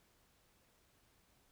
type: silence
effects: pink hiss -72 dBFS RMS until 1.51 s